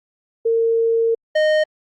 sine / square tone pair in turn, 456.9 / 616.8 Hz, A#4 / D#5, -35 / -15 cents, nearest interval perfect fourth, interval 520 cents, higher second, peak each -14 dBFS, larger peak neither, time 0.45-1.15 / 1.35-1.64 s, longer first, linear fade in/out 10 ms, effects low-pass 3000 Hz 12 dB/octave + Opus 48 kbps

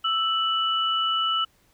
sine tone pair together, 1320.1 / 2960 Hz, E6 / F#7, +2 / 0 cents, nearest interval octave + major second, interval 1398 cents, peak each -24 dBFS, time 0.04-1.45 s, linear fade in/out 10 ms, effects pink hiss -63 dBFS RMS until 1.73 s

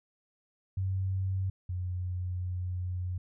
sine tone pair in turn, 95 / 90.47 Hz, F#2 / F#2, +46 / -38 cents, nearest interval minor second, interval 84 cents, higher first, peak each -28 / -31 dBFS, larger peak first, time 0.77-1.5 / 1.69-3.18 s, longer second, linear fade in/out 5 ms, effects none

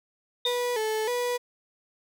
sine tone with exponential decay, 3654 Hz, A#7, 35 cents flat, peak -22 dBFS, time 0.45-0.65 s, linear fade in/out 2 ms, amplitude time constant 43 ms
35% pulse tone with vibrato, 461.3 Hz, A#4, 18 cents flat, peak -24 dBFS, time 0.45-1.38 s, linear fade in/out 20 ms, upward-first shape square, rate 1.6 Hz, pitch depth 100 cents each way
effects none

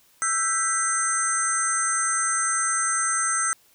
sine tone cluster, 1329 / 1567 / 1972 / 6220 / 8130 Hz, E6 / G6 / B6 / G8 / B8, +14 / -1 / -3 / -14 / +49 cents, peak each -26 / -31 / -33 / -28 / -25 dBFS, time 0.22-3.53 s, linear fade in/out 0 ms, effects white hiss -59 dBFS RMS until 3.74 s

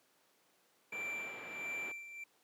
pink low-pass noise, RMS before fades -48 dBFS, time 0.92-1.92 s, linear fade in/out 5 ms, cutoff 2900 Hz, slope 24 dB/octave
triangle tone with tremolo, 2349 Hz, D7, in tune, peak -36 dBFS, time 0.92-2.24 s, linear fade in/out 5 ms, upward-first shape sine, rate 1.5 Hz, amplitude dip 70%
effects pink hiss -71 dBFS RMS until 2.43 s + high-pass 300 Hz 12 dB/octave

